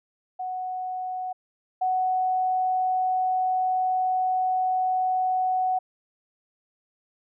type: tone pair in turn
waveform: sine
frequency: 740 / 743.2 Hz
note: F#5 / F#5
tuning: 0 / +7 cents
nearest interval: unison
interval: 7 cents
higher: second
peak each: -28 / -21 dBFS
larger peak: second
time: 0.39-1.33 / 1.81-5.79 s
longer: second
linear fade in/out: 10 ms
effects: none

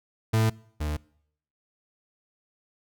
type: tone pair in turn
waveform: 40% pulse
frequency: 110.7 / 75.37 Hz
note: A2 / D2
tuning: +11 / +45 cents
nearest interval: perfect fifth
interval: 666 cents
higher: first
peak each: -19 / -26 dBFS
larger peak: first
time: 0.33-0.5 / 0.8-0.97 s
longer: neither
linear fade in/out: 10 ms
effects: noise-tail reverb RT60 0.7 s tail -24 dB re dry

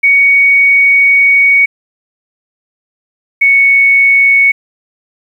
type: tone pair in turn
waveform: sine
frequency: 2237 / 2219 Hz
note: C#7 / C#7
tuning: +15 / +1 cents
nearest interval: unison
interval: 14 cents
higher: first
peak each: -4 dBFS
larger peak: neither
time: 0.03-1.66 / 3.41-4.52 s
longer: first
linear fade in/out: 10 ms
effects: 7-bit

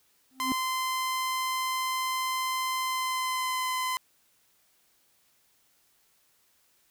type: tone with exponential growth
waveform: triangle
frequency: 261.6 Hz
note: C4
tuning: in tune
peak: -22 dBFS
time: 0.31-0.52 s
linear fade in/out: 0 ms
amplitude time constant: 45 ms
type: tone with pitch glide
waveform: sawtooth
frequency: 1035 to 1023.7 Hz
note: C6 to C6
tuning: -19 to -38 cents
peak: -24 dBFS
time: 0.4-3.97 s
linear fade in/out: 0 ms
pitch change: -19 cents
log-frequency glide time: 2.83-3.68 s
effects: white hiss -67 dBFS RMS until 6.9 s

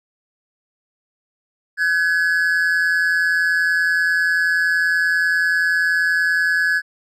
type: tone pair together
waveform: triangle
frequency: 1516.6 / 1687 Hz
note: F#6 / G#6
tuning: +42 / +27 cents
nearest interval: major second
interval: 185 cents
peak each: -18 / -15 dBFS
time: 1.77-6.82 s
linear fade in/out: 50 ms
effects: none

